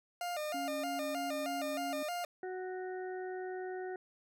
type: tone with vibrato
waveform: 40% pulse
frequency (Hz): 653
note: E5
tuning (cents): -17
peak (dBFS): -35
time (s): 0.21-2.25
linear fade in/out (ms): 2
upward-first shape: square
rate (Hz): 3.2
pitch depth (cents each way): 130
type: tone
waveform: triangle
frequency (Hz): 277.2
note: C#4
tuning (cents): 0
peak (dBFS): -38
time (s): 0.54-2.03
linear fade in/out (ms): 5
type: harmonic tone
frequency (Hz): 370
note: F#4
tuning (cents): 0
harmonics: 1 / 2 / 4 / 5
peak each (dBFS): -39 / -45 / -51 / -53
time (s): 2.43-3.96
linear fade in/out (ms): 2
effects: none